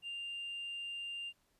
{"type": "tone with tanh clipping", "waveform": "triangle", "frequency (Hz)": 2794, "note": "F7", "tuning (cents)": 0, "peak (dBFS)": -40, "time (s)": [0.02, 1.33], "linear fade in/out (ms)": 50, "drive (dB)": 5, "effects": ["pink hiss -75 dBFS RMS until 1.59 s", "resampled to 32000 Hz"]}